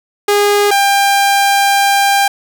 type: tone pair in turn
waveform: sawtooth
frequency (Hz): 409.9 / 796.5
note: G#4 / G5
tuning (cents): -23 / +27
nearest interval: octave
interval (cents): 1150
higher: second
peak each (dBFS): -5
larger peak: neither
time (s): 0.28-0.71 / 0.71-2.28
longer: second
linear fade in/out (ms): 5
effects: none